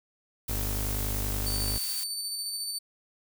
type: noise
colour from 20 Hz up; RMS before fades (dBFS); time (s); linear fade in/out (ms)
blue; -35; 0.48-2.04; 5
type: tone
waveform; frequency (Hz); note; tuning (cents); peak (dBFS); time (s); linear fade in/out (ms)
30% pulse; 50.5; G#1; -48; -27; 0.49-1.78; 5
type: tone with tremolo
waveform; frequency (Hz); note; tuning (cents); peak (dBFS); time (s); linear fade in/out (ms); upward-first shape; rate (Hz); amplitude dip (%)
25% pulse; 4551; C#8; +45; -26; 1.46-2.79; 10; square; 14; 25
effects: none